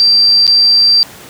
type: tone with dropouts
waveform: sine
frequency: 4699 Hz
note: D8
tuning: in tune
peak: -5 dBFS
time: 0-1.03 s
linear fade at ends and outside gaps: 0 ms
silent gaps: 0.467-0.477 s
effects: pink hiss -34 dBFS RMS until 1.29 s + high-pass 100 Hz 12 dB/octave